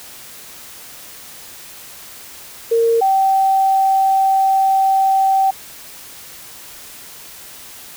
sine tone pair in turn, 459.8 / 773.3 Hz, A#4 / G5, -24 / -24 cents, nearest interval major sixth, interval 900 cents, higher second, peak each -11 / -11 dBFS, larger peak neither, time 2.71-3.01 / 3.01-5.51 s, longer second, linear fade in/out 10 ms, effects white hiss -37 dBFS RMS until 7.96 s

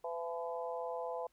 harmonic tone with a mistuned harmonic, 168.1 Hz, E3, 34 cents sharp, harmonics 3 / 4 / 5 / 6, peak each -40 / -42 / -44 / -46 dBFS, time 0.04-1.27 s, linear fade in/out 5 ms, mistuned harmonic 5, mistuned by +24 cents, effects pink hiss -75 dBFS RMS until 1.32 s

